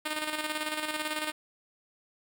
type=tone with tremolo; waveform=5% pulse; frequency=306.5 Hz; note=D#4; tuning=26 cents flat; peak=-18 dBFS; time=0.05-1.32 s; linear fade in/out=10 ms; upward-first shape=square; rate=18 Hz; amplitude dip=50%; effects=none